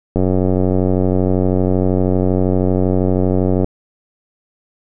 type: click train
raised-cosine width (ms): 2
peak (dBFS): -3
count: 324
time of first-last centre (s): 0.16-3.644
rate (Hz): 92.7
effects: none